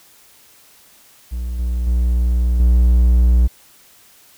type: tone with level steps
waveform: triangle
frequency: 60.2 Hz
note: B1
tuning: 44 cents flat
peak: -19 / -15 / -11 / -7 dBFS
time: 1.31-3.48 s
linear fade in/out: 20 ms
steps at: 1.59 / 1.87 / 2.6 s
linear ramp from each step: 2 ms
effects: white hiss -49 dBFS RMS until 4.37 s